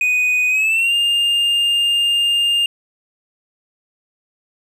triangle tone with pitch glide, 2489 to 2810 Hz, D#7 to F7, 0 to +10 cents, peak -12 dBFS, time 0.01-2.66 s, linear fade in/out 2 ms, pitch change +210 cents, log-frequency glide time 0.49-0.94 s, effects none

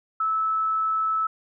sine tone, 1306 Hz, E6, 17 cents flat, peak -21 dBFS, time 0.2-1.27 s, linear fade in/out 5 ms, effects none

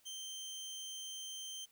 25% pulse tone, 3128 Hz, G7, 4 cents flat, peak -40 dBFS, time 0.05-1.66 s, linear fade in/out 20 ms, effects white hiss -70 dBFS RMS until 1.71 s

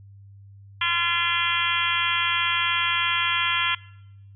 harmonic tone with a mistuned harmonic, 343 Hz, F4, 31 cents flat, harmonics 3 / 4 / 5 / 6 / 7 / 8 / 9 / 10, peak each -29 / -29 / -29 / -29 / -29 / -29 / -29 / -29 dBFS, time 0.81-3.75 s, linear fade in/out 5 ms, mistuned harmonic 10, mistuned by -57 cents, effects noise-tail reverb RT60 0.9 s tail -22 dB re dry + added 99 Hz sine -44 dBFS peak until 4.35 s

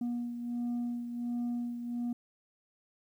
sine beating tone pair, 239.8 / 241.2 Hz, A#3 / B3, +49 / -41 cents, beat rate 1.4 Hz, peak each -31 / -38 dBFS, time 0.01-2.13 s, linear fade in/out 5 ms, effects tanh soft clip ceiling -30 dBFS + 11-bit

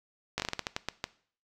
slowing click train, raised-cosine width 0.2 ms, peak -13 dBFS, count 11, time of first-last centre 0.38-1.041 s, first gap 18 ms, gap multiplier 1.27, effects noise-tail reverb RT60 0.5 s tail -19 dB re dry

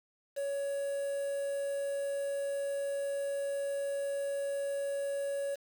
triangle tone with quantisation, 559 Hz, C#5, 14 cents sharp, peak -30 dBFS, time 0.36-5.56 s, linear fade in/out 20 ms, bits 8, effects none

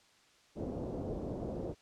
white low-pass noise, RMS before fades -39 dBFS, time 0.55-1.75 s, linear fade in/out 50 ms, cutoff 540 Hz, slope 24 dB/octave, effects white hiss -65 dBFS RMS until 1.81 s + low-pass 6000 Hz 12 dB/octave

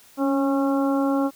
harmonic tone with a mistuned harmonic, 273 Hz, C#4, 26 cents flat, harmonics 1 / 2 / 3 / 4 / 5, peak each -20 / -26 / -30 / -32 / -34 dBFS, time 0.17-1.31 s, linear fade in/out 50 ms, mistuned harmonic 1, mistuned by +29 cents, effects white hiss -52 dBFS RMS until 1.35 s

